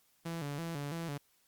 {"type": "tone with vibrato", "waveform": "sawtooth", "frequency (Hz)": 154.7, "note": "D#3", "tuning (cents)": -10, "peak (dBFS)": -33, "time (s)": [0.25, 1.18], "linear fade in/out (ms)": 10, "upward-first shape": "square", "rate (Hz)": 3, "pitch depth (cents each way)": 130, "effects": ["white hiss -71 dBFS RMS until 1.47 s", "Opus 48 kbps"]}